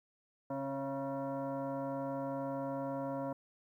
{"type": "tone with frequency modulation", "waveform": "sine", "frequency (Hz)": 138.6, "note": "C#3", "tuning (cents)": 0, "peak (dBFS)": -35, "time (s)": [0.5, 3.33], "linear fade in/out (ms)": 5, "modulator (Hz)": 411, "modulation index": 1.9, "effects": ["12-bit"]}